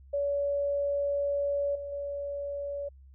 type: tone with level steps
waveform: sine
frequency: 568 Hz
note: C#5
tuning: 42 cents sharp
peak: -26 / -35 / -32 dBFS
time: 0.13-2.89 s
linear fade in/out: 10 ms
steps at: 1.75 / 1.92 s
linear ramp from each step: 5 ms
effects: added 67 Hz sine -50 dBFS peak until 3.14 s